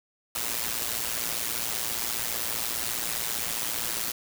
white noise with amplitude modulation, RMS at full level -27 dBFS, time 0.35-4.12 s, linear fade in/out 5 ms, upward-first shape sine, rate 115 Hz, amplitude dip 75%, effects none

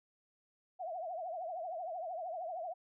sine tone with vibrato, 691 Hz, F5, 19 cents flat, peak -38 dBFS, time 0.79-2.74 s, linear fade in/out 20 ms, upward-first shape triangle, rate 13 Hz, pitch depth 180 cents each way, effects none

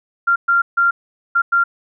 sine tone bursts at uneven times, 1387 Hz, F6, 12 cents flat, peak -11 dBFS, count 5, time 0.27-0.36 / 0.48-0.62 / 0.77-0.91 / 1.35-1.42 / 1.52-1.64 s, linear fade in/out 10 ms, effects none

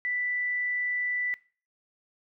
sine tone, 1978 Hz, B6, 2 cents sharp, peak -27 dBFS, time 0.05-1.34 s, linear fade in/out 0 ms, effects noise-tail reverb RT60 0.4 s tail -20 dB re dry

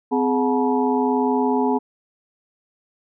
sine tone cluster, 256.5 / 420 / 726 / 863 / 964 Hz, C4 / G#4 / F#5 / A5 / B5, -34 / +19 / -33 / -34 / -42 cents, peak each -20 / -22 / -29 / -24 / -27 dBFS, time 0.11-1.79 s, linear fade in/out 20 ms, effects none

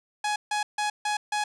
sawtooth tone bursts, 838 Hz, G#5, 15 cents sharp, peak -21 dBFS, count 5, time 0.24-1.44 s, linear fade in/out 5 ms, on 120 ms, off 150 ms, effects resampled to 22050 Hz + 8-bit

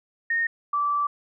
sine tone pair in turn, 1845 / 1162.3 Hz, A#6 / D6, -18 / -18 cents, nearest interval minor sixth, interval 800 cents, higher first, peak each -21 dBFS, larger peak neither, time 0.3-0.47 / 0.73-1.07 s, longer second, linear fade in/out 5 ms, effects none

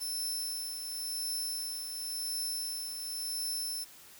20% pulse tone with tremolo, 5310 Hz, E8, 12 cents sharp, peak -27 dBFS, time 0-3.85 s, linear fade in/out 20 ms, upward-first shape triangle, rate 0.93 Hz, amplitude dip 50%, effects white hiss -54 dBFS RMS until 4.19 s

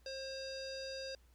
square tone with low-pass filter, 534 Hz, C5, 35 cents sharp, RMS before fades -44 dBFS, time 0.06-1.15 s, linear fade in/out 2 ms, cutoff 5000 Hz, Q 6.4, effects added 60 Hz sine -63 dBFS peak until 1.34 s + pink hiss -73 dBFS RMS until 1.34 s

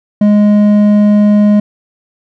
sine tone with hard clipping, 207.7 Hz, G#3, in tune, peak -6 dBFS, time 0.21-1.6 s, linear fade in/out 5 ms, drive 6 dB, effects none

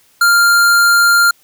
square tone, 1396.9 Hz, F6, in tune, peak -8 dBFS, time 0.21-1.31 s, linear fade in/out 5 ms, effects white hiss -52 dBFS RMS until 1.43 s

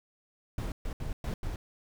brown noise bursts at uneven times, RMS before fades -34 dBFS, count 5, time 0.58-0.72 / 0.85-0.93 / 1-1.13 / 1.24-1.34 / 1.43-1.56 s, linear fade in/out 2 ms, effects none

